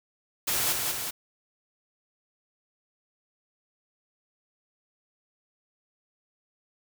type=noise with echo; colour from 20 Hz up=white; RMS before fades=-27 dBFS; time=0.47-0.73 s; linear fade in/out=10 ms; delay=190 ms; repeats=2; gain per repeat=-3 dB; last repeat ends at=1.11 s; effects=none